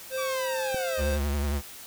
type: tone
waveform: square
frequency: 524 Hz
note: C5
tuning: 2 cents sharp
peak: -29 dBFS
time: 0.1-1.19 s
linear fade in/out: 50 ms
type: linear sweep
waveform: sawtooth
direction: down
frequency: 1174.7 to 592 Hz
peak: -29 dBFS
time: 0.17-1.02 s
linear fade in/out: 20 ms
type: click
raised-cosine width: 3 ms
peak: -23 dBFS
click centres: 0.745 s
type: tone with vibrato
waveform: square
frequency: 71.8 Hz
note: D2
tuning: 39 cents flat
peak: -26 dBFS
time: 0.97-1.62 s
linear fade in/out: 50 ms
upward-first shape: triangle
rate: 11 Hz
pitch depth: 73 cents each way
effects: white hiss -44 dBFS RMS until 1.86 s